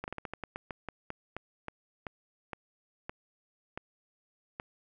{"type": "slowing click train", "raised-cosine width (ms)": 0.5, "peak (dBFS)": -22, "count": 18, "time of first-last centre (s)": [0.04, 4.599], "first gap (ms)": 39, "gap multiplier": 1.21, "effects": []}